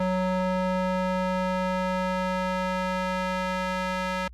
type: tone with band-pass filter sweep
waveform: square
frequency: 185 Hz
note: F#3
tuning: in tune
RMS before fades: -27 dBFS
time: 0-4.28 s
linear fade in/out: 5 ms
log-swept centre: 650 to 1500 Hz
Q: 0.74
effects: added 60 Hz sine -43 dBFS peak until 4.33 s + Opus 32 kbps